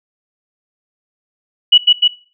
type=tone with echo; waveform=sine; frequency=2939 Hz; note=F#7; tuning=12 cents flat; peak=-3 dBFS; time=1.72-1.78 s; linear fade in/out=10 ms; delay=150 ms; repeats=2; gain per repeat=-2 dB; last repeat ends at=2.08 s; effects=noise-tail reverb RT60 0.4 s tail -18 dB re dry